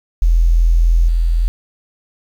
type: tone with level steps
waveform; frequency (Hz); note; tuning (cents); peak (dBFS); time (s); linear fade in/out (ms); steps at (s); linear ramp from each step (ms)
sine; 41.86; E1; +27; -8 / -11; 0.22-1.48; 0; 1.08; 5
effects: 7-bit